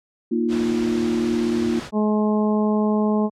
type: chord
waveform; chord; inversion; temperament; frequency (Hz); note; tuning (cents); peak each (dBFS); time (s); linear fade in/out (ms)
sine; Bb suspended fourth; none; just; 233.1 / 310.8 / 349.6; Bb3 / Eb4 / F4; 0 / -2 / +2; -21 / -26 / -23; 0.31-1.8; 10
type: noise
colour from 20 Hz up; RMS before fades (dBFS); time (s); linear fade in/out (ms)
pink; -33; 0.48-1.91; 50
type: harmonic tone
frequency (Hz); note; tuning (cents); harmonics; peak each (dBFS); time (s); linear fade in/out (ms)
212.3; G#3; +38; 1 / 2 / 3 / 4 / 5; -18 / -24 / -28 / -30 / -32; 1.92-3.3; 50
effects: high-pass 60 Hz 12 dB/octave + low-pass 6000 Hz 12 dB/octave